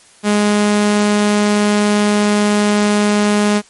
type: tone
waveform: sawtooth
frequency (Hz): 207.7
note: G#3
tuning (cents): 0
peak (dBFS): -7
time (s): 0.23-3.62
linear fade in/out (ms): 50
effects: white hiss -46 dBFS RMS until 3.69 s + MP3 48 kbps